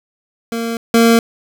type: tone pair in turn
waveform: 25% pulse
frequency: 230.3 / 230.3 Hz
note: A#3 / A#3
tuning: -21 / -21 cents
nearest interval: unison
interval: 0 cents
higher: neither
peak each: -15 / -4 dBFS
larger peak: second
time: 0.52-0.77 / 0.94-1.19 s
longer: neither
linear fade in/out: 2 ms
effects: none